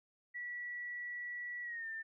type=tone with pitch glide; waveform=sine; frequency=1944 to 1793 Hz; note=B6 to A6; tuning=-28 to +32 cents; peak=-40 dBFS; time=0.34-2.03 s; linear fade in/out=20 ms; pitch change=-140 cents; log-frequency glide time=1.63-1.88 s; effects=none